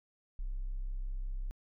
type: tone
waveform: triangle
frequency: 32.7 Hz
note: C1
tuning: in tune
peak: -30 dBFS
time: 0.39-1.51 s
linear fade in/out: 0 ms
effects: tanh soft clip ceiling -32 dBFS